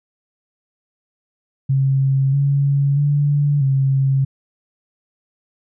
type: tone with pitch steps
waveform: sine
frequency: 135.3 / 140.3 / 144.7 / 135.4 Hz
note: C#3 / C#3 / D3 / C#3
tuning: -42 / +21 / -25 / -40 cents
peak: -13 dBFS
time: 1.69-4.25 s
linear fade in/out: 10 ms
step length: 640 ms
effects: none